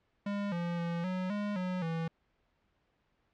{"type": "tone with pitch steps", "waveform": "square", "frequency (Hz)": [202.6, 172.1, 170.2, 184.5, 206.1, 183, 164.1], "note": ["G#3", "F3", "F3", "F#3", "G#3", "F#3", "E3"], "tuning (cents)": [-43, -25, -44, -5, -13, -19, -8], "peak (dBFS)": -33, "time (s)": [0.26, 2.08], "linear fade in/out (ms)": 5, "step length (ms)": 260, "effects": ["pink hiss -75 dBFS RMS until 3.33 s", "low-pass 3000 Hz 12 dB/octave"]}